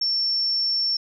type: tone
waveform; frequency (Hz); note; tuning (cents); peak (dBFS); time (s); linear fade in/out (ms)
sine; 5430; F8; -50; -20; 0.01-0.97; 5
effects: none